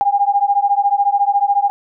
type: beating tone pair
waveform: sine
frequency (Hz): 800 / 814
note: G5 / G#5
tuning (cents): +35 / -35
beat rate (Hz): 14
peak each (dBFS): -15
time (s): 0.01-1.7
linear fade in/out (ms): 0
effects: none